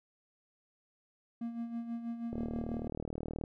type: tone with tremolo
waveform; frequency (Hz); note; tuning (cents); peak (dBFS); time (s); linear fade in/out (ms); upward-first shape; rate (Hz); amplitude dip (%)
triangle; 233.1; A#3; 0; -32; 1.41-2.88; 5; sine; 6.2; 60
type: click train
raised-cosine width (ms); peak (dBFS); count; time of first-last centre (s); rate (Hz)
2; -25; 44; 2.33-3.438; 38.8
effects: none